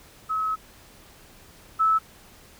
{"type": "tone pair in turn", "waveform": "sine", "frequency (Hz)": [1286, 1306.2], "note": ["E6", "E6"], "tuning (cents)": [-43, -16], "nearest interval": "unison", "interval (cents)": 27, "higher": "second", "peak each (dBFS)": [-23, -17], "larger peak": "second", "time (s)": [[0.29, 0.56], [1.79, 1.99]], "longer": "first", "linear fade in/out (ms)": 20, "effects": ["pink hiss -51 dBFS RMS until 2.59 s"]}